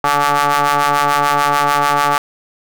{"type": "ring-modulated tone", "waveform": "sawtooth", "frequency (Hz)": 143.8, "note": "D3", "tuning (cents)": -36, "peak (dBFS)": -5, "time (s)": [0.04, 2.18], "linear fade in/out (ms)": 2, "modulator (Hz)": 1010, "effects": []}